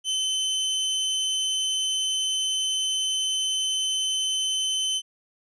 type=tone; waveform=sawtooth; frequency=3058 Hz; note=G7; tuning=44 cents flat; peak=-20 dBFS; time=0.04-5.02 s; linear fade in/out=50 ms; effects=resampled to 22050 Hz